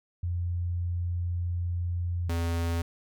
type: tone pair in turn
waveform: sine / square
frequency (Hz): 87.4 / 84.32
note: F2 / E2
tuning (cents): +2 / +40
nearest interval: minor second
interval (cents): 62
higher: first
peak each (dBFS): -27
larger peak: neither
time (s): 0.23-2.29 / 2.29-2.82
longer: first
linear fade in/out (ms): 5
effects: none